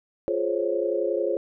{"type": "chord", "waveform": "sine", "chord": "Db major seventh", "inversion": "first", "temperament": "equal with one note detuned", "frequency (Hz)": [349.2, 419.9, 523.3, 554.4], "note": ["F4", "Ab4", "C5", "Db5"], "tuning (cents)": [0, 19, 0, 0], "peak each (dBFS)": -28, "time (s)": [0.28, 1.37], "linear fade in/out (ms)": 0, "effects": []}